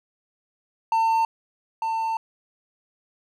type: tone pair in turn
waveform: triangle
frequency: 901 / 897.1 Hz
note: A5 / A5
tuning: +41 / +33 cents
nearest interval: unison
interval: 8 cents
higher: first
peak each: -16 / -21 dBFS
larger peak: first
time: 0.92-1.25 / 1.82-2.17 s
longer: second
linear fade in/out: 2 ms
effects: none